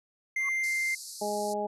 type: tone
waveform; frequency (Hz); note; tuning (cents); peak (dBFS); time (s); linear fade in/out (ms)
triangle; 2093; C7; 0; -25; 0.36-0.95; 5
type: tone with exponential growth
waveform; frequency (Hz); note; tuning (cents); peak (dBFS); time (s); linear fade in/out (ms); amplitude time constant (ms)
sine; 1108.7; C#6; 0; -33; 0.37-0.49; 2; 25
type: band-pass noise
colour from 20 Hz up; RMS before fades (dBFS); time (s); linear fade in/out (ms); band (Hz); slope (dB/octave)
pink; -43; 0.63-1.54; 10; 4200 to 12000; 96
type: harmonic tone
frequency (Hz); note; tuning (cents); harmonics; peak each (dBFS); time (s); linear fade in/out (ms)
207.7; G#3; 0; 1 / 2 / 3 / 4; -38 / -34 / -33 / -33; 1.21-1.67; 10
effects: none